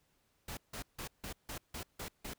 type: noise bursts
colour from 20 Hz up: pink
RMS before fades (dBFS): -43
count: 8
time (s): 0.48-2.336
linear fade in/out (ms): 5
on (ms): 92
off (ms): 160
effects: pink hiss -75 dBFS RMS until 2.38 s